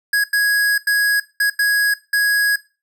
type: tone bursts at uneven times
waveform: square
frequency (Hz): 1661.2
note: G#6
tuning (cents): 0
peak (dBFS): -14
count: 6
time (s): 0.13-0.24 / 0.33-0.78 / 0.87-1.2 / 1.4-1.5 / 1.59-1.94 / 2.13-2.56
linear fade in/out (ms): 5
effects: noise-tail reverb RT60 0.3 s tail -19 dB re dry